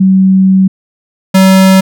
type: tone pair in turn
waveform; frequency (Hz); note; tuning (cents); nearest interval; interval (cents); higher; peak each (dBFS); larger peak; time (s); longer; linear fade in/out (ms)
sine / square; 190 / 190; F#3 / F#3; +46 / +46; unison; 0; neither; -3; neither; 0-0.68 / 1.34-1.81; first; 10
effects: none